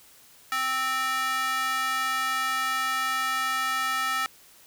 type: tone with high-pass filter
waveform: square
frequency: 261.4 Hz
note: C4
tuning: 1 cent flat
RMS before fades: -27 dBFS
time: 0.52-4.26 s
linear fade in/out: 0 ms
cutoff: 1400 Hz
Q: 2.6
effects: white hiss -54 dBFS RMS until 4.66 s